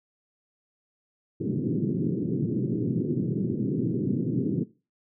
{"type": "band-pass noise", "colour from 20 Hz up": "pink", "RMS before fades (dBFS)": -27, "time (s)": [1.4, 4.64], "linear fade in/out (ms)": 10, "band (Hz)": [120, 390], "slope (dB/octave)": 48, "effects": ["noise-tail reverb RT60 0.3 s tail -18 dB re dry"]}